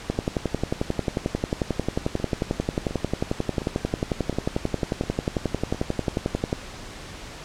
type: two click trains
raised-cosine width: 2 ms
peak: -18 / -9 dBFS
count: 6 / 73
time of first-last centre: 2.2-5.746 / 0.1-6.529 s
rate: 1.41 / 11.2 Hz
effects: pink hiss -39 dBFS RMS until 7.44 s + low-pass 7000 Hz 12 dB/octave